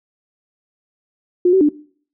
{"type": "tone with pitch steps", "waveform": "sine", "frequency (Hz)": [357.2, 380.2, 296.3], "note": ["F4", "F#4", "D4"], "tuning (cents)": [39, 47, 15], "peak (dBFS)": -9, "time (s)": [1.45, 1.69], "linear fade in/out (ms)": 5, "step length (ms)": 80, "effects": ["noise-tail reverb RT60 0.5 s tail -21 dB re dry"]}